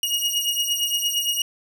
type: beating tone pair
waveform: sawtooth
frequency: 2871 / 2879.7 Hz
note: F7 / F#7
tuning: +47 / -48 cents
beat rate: 8.7 Hz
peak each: -21 dBFS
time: 0.03-1.42 s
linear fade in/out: 2 ms
effects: none